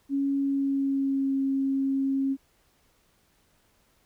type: tone with pitch glide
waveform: sine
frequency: 277.2 to 271 Hz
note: C#4 to C#4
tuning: 0 to -39 cents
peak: -23 dBFS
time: 0.09-2.37 s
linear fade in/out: 50 ms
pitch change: -39 cents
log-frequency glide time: 0.36-1.36 s
effects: pink hiss -66 dBFS RMS until 4.05 s